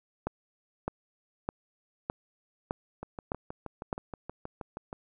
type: two click trains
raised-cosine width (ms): 1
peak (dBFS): -16 / -24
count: 7 / 13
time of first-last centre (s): 0.27-3.929 / 3.03-4.929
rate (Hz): 1.64 / 6.32
effects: none